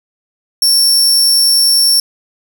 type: tone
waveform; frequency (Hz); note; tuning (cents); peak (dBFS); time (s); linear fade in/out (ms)
sawtooth; 5450; F8; -43; -5; 0.62-2; 2
effects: none